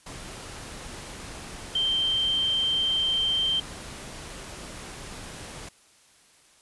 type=tone in noise; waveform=sine; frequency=3136 Hz; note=G7; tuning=in tune; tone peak=-22 dBFS; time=1.75-3.6 s; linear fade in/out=5 ms; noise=pink; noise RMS=-40 dBFS; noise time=0.06-5.69 s; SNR=+15 dB; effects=white hiss -58 dBFS RMS until 6.61 s + resampled to 24000 Hz